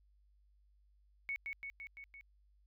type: tone with echo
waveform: sine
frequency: 2217 Hz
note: C#7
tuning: in tune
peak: -36 dBFS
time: 1.29-1.36 s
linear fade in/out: 0 ms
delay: 170 ms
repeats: 5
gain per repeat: -3 dB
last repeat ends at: 2.21 s
effects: added 50 Hz sine -66 dBFS peak until 2.66 s